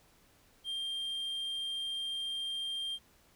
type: tone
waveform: triangle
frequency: 3187 Hz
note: G7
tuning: 28 cents sharp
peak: -33 dBFS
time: 0.64-2.99 s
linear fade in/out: 50 ms
effects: pink hiss -65 dBFS RMS until 3.35 s